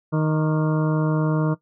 harmonic tone with a mistuned harmonic, 155.56 Hz, D#3, in tune, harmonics 1 / 2 / 3 / 4 / 6 / 7 / 8 / 9, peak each -19 / -25 / -29 / -31 / -35 / -36 / -37 / -38 dBFS, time 0.12-1.55 s, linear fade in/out 20 ms, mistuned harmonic 8, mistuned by -81 cents, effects noise-tail reverb RT60 0.1 s tail -17 dB re dry

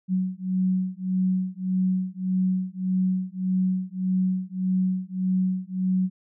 sine beating tone pair, 185 / 186.7 Hz, F#3 / F#3, 0 / +16 cents, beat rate 1.7 Hz, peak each -25 / -25 dBFS, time 0.08-6.1 s, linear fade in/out 50 ms, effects none

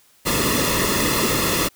pink noise with comb filter, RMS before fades -20 dBFS, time 0.25-1.69 s, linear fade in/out 20 ms, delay 1.3 ms, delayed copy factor -0.75, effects white hiss -56 dBFS RMS until 1.75 s

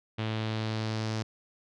sawtooth tone with low-pass filter sweep, 110 Hz, A2, in tune, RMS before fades -32 dBFS, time 0.18-1.23 s, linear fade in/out 10 ms, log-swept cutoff 3300 to 5500 Hz, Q 2.3, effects none

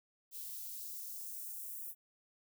violet noise with high-pass filter sweep, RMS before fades -45 dBFS, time 0.31-1.95 s, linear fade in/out 50 ms, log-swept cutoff 3000 to 10000 Hz, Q 1.1, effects none

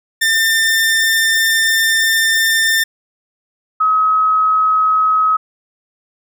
sawtooth / sine tone pair in turn, 1797 / 1275.2 Hz, A6 / D#6, +36 / +42 cents, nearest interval tritone, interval 594 cents, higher first, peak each -8 / -10 dBFS, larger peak first, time 0.21-2.84 / 3.8-5.37 s, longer first, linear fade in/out 10 ms, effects none

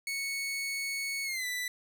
sawtooth tone with pitch glide, 2213 to 1983 Hz, C#7 to B6, -3 to +7 cents, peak -29 dBFS, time 0.07-1.68 s, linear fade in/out 2 ms, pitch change -190 cents, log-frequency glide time 1.24-1.46 s, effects none

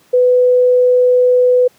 sine tone, 498.4 Hz, B4, 16 cents sharp, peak -7 dBFS, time 0.13-1.68 s, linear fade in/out 10 ms, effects pink hiss -51 dBFS RMS until 1.78 s + high-pass 150 Hz 12 dB/octave

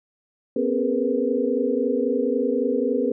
sine tone cluster, 246.2 / 270 / 411.3 / 465.7 / 496.2 Hz, B3 / C#4 / G#4 / A#4 / B4, -5 / -45 / -17 / -2 / +8 cents, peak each -26 dBFS, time 0.56-3.12 s, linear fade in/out 5 ms, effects none

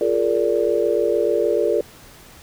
sine chord, Bb dominant seventh, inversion second, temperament just, 349.6 / 419.5 / 466.2 / 582.7 Hz, F4 / Ab4 / Bb4 / D5, +2 / +17 / 0 / -14 cents, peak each -23 / -21 / -21 / -22 dBFS, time 0.01-1.81 s, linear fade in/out 2 ms, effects pink hiss -45 dBFS RMS until 2.42 s

